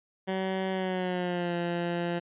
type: tone with pitch glide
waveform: 15% pulse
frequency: 189.5 to 172.77 Hz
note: F#3 to F3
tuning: +42 to -18 cents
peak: -22 dBFS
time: 0.27-2.2 s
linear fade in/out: 20 ms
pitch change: -160 cents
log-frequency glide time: 0.71-1.55 s
effects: resampled to 8000 Hz